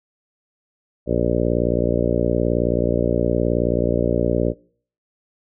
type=harmonic tone; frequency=59 Hz; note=A#1; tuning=22 cents sharp; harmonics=1 / 2 / 3 / 4 / 5 / 6 / 7 / 8 / 9 / 10; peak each=-26 / -26 / -26 / -26 / -26 / -26 / -26 / -26 / -26 / -26 dBFS; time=1.06-4.54 s; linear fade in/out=50 ms; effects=noise-tail reverb RT60 0.5 s tail -23 dB re dry